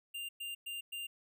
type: tone bursts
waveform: square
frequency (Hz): 2794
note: F7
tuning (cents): 0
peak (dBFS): -40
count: 4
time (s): 0.14-1.07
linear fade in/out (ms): 10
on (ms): 150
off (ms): 110
effects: none